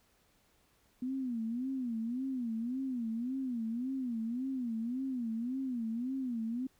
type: tone with vibrato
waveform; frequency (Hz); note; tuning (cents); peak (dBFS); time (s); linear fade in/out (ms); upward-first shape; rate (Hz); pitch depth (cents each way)
sine; 244.5; B3; -17; -33; 1.02-6.67; 5; sine; 1.8; 160
effects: pink hiss -70 dBFS RMS until 6.79 s